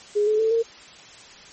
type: tone with pitch steps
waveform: sine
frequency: 415.3 / 429.2 / 443.6 / 458.4 Hz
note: G#4 / A4 / A4 / A#4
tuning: 0 / -43 / +14 / -29 cents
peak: -17 dBFS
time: 0.15-0.63 s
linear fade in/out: 20 ms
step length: 120 ms
effects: white hiss -45 dBFS RMS until 1.52 s + MP3 32 kbps